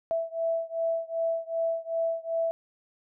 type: beating tone pair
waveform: sine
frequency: 659.3 / 661.9 Hz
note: E5 / E5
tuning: 0 / +7 cents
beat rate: 2.6 Hz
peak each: -29 / -30 dBFS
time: 0.11-2.51 s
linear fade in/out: 0 ms
effects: none